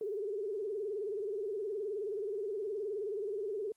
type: tone with vibrato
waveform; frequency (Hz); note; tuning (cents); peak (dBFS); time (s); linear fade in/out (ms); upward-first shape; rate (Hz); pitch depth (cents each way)
sine; 412.1; G#4; -13; -34; 0.01-3.72; 2; sine; 19; 130
effects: white hiss -75 dBFS RMS until 3.76 s + Opus 24 kbps